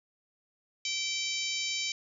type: harmonic tone with a mistuned harmonic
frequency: 773 Hz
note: G5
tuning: 24 cents flat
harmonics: 3 / 4 / 5 / 6 / 7 / 8 / 9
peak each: -36 / -37 / -38 / -39 / -39 / -40 / -41 dBFS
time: 0.85-1.92 s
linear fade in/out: 2 ms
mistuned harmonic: 9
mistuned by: +25 cents
effects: none